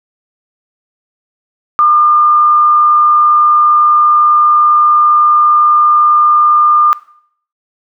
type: tone with frequency modulation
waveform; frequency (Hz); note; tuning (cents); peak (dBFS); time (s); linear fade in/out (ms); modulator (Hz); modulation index
sine; 1205; D6; +44; -5; 1.79-6.93; 0; 87.8; 0.24
effects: noise-tail reverb RT60 0.6 s tail -18 dB re dry